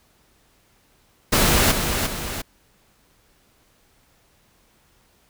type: noise with echo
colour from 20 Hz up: pink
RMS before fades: -17 dBFS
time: 1.32-1.72 s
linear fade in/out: 10 ms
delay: 350 ms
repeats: 2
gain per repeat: -6 dB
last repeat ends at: 2.42 s
effects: pink hiss -60 dBFS RMS until 5.29 s